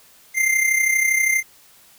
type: tone with amplitude modulation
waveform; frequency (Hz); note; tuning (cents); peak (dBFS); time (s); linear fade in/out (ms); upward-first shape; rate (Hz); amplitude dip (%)
square; 2093; C7; 0; -14; 0.34-1.43; 50; sine; 32.5; 60
effects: white hiss -51 dBFS RMS until 1.98 s